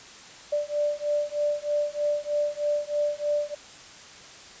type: beating tone pair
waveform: sine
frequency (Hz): 587.3 / 590.5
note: D5 / D5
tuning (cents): 0 / +9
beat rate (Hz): 3.2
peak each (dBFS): -27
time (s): 0.52-3.55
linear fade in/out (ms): 10
effects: white hiss -46 dBFS RMS until 4.6 s + resampled to 16000 Hz